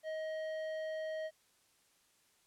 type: tone with tanh clipping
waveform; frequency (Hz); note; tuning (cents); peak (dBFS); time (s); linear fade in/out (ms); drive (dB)
sine; 630; D#5; +21; -39; 0.03-1.31; 50; 11
effects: white hiss -71 dBFS RMS until 2.46 s + low-pass 11000 Hz 12 dB/octave